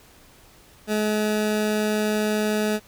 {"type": "tone", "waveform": "20% pulse", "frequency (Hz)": 212.8, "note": "G#3", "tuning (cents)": 42, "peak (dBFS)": -16, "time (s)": [0.87, 2.8], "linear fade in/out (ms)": 50, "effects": ["pink hiss -52 dBFS RMS until 2.87 s"]}